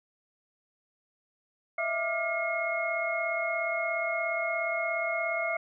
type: tone cluster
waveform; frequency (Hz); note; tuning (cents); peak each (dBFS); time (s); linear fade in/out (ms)
sine; 631 / 668 / 1183 / 1407 / 2159; D#5 / E5 / D6 / F6 / C#7; +24 / +23 / +12 / +12 / -46; -39 / -31 / -39 / -38 / -31; 1.78-5.57; 5
effects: none